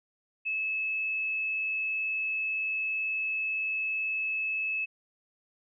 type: tone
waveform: sine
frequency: 2599 Hz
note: E7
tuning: 25 cents flat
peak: -28 dBFS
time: 0.45-4.86 s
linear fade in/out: 20 ms
effects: none